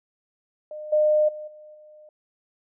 sine tone with level steps, 608 Hz, D#5, 40 cents flat, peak -33 / -16 / -33 / -43 / -46 dBFS, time 0.71-2.09 s, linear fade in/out 2 ms, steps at 0.92 / 1.28 / 1.47 / 1.74 s, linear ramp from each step 10 ms, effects none

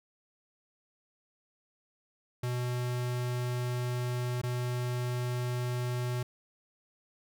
square tone with dropouts, 123.47 Hz, B2, in tune, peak -31 dBFS, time 2.43-6.23 s, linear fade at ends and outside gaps 5 ms, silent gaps 4.416-4.434 s, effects none

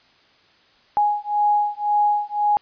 sine beating tone pair, 830 / 831.9 Hz, G#5 / G#5, -1 / +3 cents, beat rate 1.9 Hz, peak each -20 dBFS, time 0.97-2.57 s, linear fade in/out 0 ms, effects white hiss -56 dBFS RMS until 2.61 s + resampled to 11025 Hz

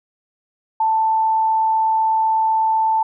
sine tone, 884 Hz, A5, 8 cents sharp, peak -14 dBFS, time 0.8-3.03 s, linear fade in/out 5 ms, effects none

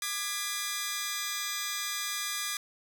10% pulse chord, G# diminished, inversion second, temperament just, 1196.1 / 1661.2 / 1993.5 Hz, D6 / G#6 / B6, +31 / 0 / +16 cents, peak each -28 dBFS, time 0.02-2.57 s, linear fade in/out 2 ms, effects none

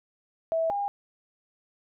sine tone pair in turn, 653 / 808.1 Hz, E5 / G#5, -17 / -48 cents, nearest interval major third, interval 369 cents, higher second, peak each -23 / -26 dBFS, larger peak first, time 0.52-0.7 / 0.7-0.88 s, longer neither, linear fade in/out 0 ms, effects none

